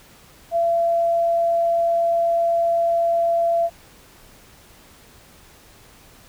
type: tone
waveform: sine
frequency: 677 Hz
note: E5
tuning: 46 cents sharp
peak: -16 dBFS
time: 0.51-3.7 s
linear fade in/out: 50 ms
effects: pink hiss -49 dBFS RMS until 6.28 s